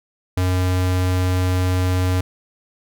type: tone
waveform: square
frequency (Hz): 91.6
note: F#2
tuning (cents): -17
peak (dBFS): -17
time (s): 0.37-2.21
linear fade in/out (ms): 5
effects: none